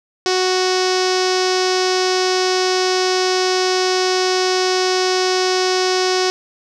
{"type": "tone with low-pass filter", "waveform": "sawtooth", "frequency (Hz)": 370, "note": "F#4", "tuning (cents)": 0, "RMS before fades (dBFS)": -17, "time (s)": [0.26, 6.3], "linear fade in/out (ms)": 0, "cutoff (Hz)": 5400, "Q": 4, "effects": []}